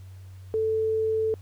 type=tone; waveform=sine; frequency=440 Hz; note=A4; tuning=in tune; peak=-22 dBFS; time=0.54-1.34 s; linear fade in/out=0 ms; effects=added 94 Hz sine -41 dBFS peak until 1.41 s + pink hiss -60 dBFS RMS until 1.41 s